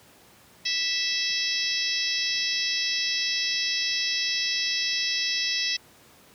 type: harmonic tone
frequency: 657 Hz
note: E5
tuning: 6 cents flat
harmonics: 3 / 4 / 5 / 6 / 7 / 8 / 9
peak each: -33 / -32 / -34 / -31 / -35 / -28 / -37 dBFS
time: 0.65-5.77 s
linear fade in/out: 10 ms
effects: pink hiss -54 dBFS RMS until 6.34 s + high-pass 100 Hz 12 dB/octave